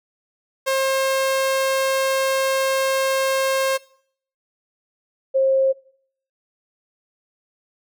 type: tone pair in turn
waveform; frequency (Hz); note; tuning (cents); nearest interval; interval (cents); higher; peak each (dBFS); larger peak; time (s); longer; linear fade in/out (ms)
sawtooth / sine; 534 / 534; C5 / C5; +35 / +35; unison; 0; neither; -14; neither; 0.66-3.78 / 5.34-5.73; first; 20
effects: noise-tail reverb RT60 0.6 s tail -22 dB re dry